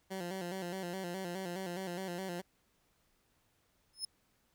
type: tone with vibrato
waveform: 15% pulse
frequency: 182.5 Hz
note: F#3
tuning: 24 cents flat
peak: -32 dBFS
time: 0.1-2.42 s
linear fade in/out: 20 ms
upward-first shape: square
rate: 4.8 Hz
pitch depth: 77 cents each way
type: tone with exponential growth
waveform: 30% pulse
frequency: 5190 Hz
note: E8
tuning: 28 cents flat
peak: -29 dBFS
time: 3.93-4.05 s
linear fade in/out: 5 ms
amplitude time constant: 25 ms
effects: pink hiss -74 dBFS RMS until 4.54 s